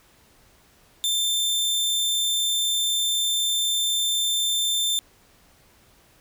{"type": "tone", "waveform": "sawtooth", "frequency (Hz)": 3568, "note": "A7", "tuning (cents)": 23, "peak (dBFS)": -18, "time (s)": [1.04, 4.99], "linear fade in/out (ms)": 0, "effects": ["pink hiss -57 dBFS RMS until 6.2 s"]}